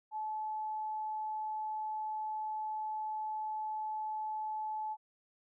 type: tone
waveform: sine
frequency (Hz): 863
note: A5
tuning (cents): -34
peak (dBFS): -35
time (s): 0.11-4.97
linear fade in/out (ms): 50
effects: none